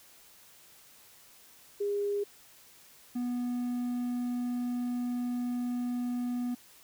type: tone pair in turn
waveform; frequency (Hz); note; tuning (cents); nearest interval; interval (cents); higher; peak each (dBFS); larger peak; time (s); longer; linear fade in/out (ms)
sine / triangle; 406.9 / 244.7; G#4 / B3; -35 / -16; major sixth; 881; first; -28; neither; 1.8-2.24 / 3.15-6.55; second; 10
effects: white hiss -57 dBFS RMS until 6.83 s